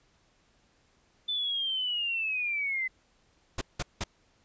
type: linear sweep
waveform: sine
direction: down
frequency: 3531 to 2025 Hz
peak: -28 dBFS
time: 1.28-2.88 s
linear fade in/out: 10 ms
type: noise bursts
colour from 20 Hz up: pink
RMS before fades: -31 dBFS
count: 3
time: 3.58-4.039 s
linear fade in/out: 5 ms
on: 33 ms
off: 180 ms
effects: pink hiss -67 dBFS RMS until 4.44 s + resampled to 16000 Hz